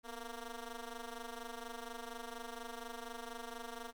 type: ring-modulated tone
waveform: 10% pulse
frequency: 233.1 Hz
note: A#3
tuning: in tune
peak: -33 dBFS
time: 0.03-3.93 s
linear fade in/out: 50 ms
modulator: 221 Hz
effects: none